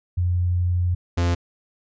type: tone pair in turn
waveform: sine / 45% pulse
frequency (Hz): 88.8 / 86.62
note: F2 / F2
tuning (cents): +29 / -14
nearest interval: unison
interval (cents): 43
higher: first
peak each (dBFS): -18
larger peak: neither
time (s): 0.17-0.95 / 1.17-1.35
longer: first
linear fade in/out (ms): 10
effects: resampled to 16000 Hz